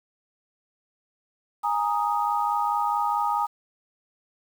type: chord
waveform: sine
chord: Ab suspended second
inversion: none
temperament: equal with one note detuned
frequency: 827.7 / 932.3 / 1244.5 Hz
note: Ab5 / Bb5 / Eb6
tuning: -6 / 0 / 0 cents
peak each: -26 / -26 / -27 dBFS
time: 1.63-3.47 s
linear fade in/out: 20 ms
effects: 8-bit